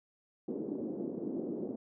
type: band-pass noise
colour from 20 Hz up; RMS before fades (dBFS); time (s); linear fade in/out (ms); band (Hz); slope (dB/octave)
pink; -38; 0.48-1.76; 2; 240 to 410; 24
effects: none